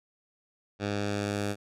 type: tone with low-pass filter sweep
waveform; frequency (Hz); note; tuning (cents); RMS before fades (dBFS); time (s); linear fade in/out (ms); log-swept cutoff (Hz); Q
10% pulse; 102.1; G#2; -29; -31; 0.79-1.56; 50; 4600 to 11000; 0.96
effects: none